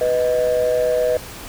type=tone pair together; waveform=sine; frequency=496.1 / 625 Hz; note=B4 / D#5; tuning=+8 / +8 cents; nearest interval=major third; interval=400 cents; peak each=-16 / -17 dBFS; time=0.01-1.17 s; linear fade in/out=2 ms; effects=tanh soft clip ceiling -11 dBFS + pink hiss -35 dBFS RMS until 1.48 s